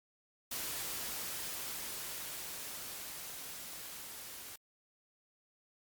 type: noise with level ramp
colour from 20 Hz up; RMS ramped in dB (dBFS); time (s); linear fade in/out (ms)
white; -39 to -48; 0.51-4.56; 5
effects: Opus 48 kbps